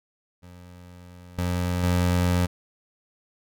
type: tone with level steps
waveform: 25% pulse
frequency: 88.9 Hz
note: F2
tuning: 31 cents sharp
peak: -40 / -20 / -16 dBFS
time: 0.42-2.47 s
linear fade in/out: 20 ms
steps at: 1.38 / 1.83 s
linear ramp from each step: 2 ms
effects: none